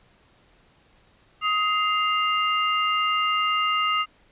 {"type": "tone cluster", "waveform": "sine", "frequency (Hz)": [1257, 2085, 2802], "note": ["D#6", "C7", "F7"], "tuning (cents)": [17, -7, 5], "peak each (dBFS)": [-22, -29, -26], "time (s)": [1.41, 4.06], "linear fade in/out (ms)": 50, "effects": ["pink hiss -59 dBFS RMS until 4.31 s", "resampled to 8000 Hz"]}